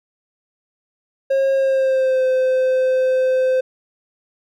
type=tone with pitch glide; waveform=triangle; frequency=540 to 516.8 Hz; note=C#5 to C5; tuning=-45 to -21 cents; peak=-12 dBFS; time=1.3-3.61 s; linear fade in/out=10 ms; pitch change=-76 cents; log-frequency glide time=1.54-2.25 s; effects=none